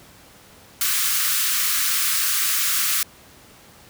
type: high-pass noise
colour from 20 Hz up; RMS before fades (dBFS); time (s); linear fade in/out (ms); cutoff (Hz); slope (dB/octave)
white; -21; 0.81-3.03; 2; 1100; 96
effects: pink hiss -48 dBFS RMS until 3.89 s + high-pass 60 Hz 12 dB/octave